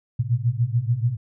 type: tone cluster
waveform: sine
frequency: 113 / 120 / 126.8 Hz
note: A2 / B2 / B2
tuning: +47 / -49 / +46 cents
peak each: -24 dBFS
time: 0.19-1.17 s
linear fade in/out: 10 ms
effects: none